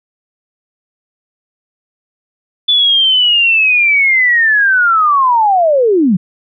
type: linear sweep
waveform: sine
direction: down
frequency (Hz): 3481 to 164.81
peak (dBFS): -7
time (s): 2.68-6.17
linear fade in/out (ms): 10
effects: none